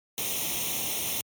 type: noise with comb filter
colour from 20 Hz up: white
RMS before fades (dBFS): -30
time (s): 0.18-1.21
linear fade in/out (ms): 0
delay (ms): 0.32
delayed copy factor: +0.8
effects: high-pass 80 Hz 12 dB/octave + MP3 96 kbps